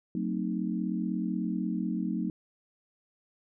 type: chord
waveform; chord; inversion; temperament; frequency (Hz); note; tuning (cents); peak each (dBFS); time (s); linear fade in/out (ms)
sine; F# diminished seventh; none; equal with one note detuned; 185 / 225.4 / 261.6 / 311.1; F#3 / A3 / C4 / Eb4; 0 / +42 / 0 / 0; -32 / -33 / -37 / -35; 0.15-2.3; 2
effects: none